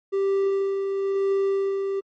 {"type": "tone with tremolo", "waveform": "triangle", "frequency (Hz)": 392, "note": "G4", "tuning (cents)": 0, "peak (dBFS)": -17, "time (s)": [0.12, 2.01], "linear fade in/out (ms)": 20, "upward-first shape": "sine", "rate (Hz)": 1, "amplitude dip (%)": 40, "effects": ["MP3 32 kbps"]}